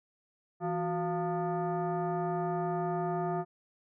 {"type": "tone with frequency modulation", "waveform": "sine", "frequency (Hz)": 164.81, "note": "E3", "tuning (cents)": 0, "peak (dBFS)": -29, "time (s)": [0.6, 3.45], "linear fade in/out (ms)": 50, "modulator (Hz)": 531, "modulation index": 1.5, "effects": []}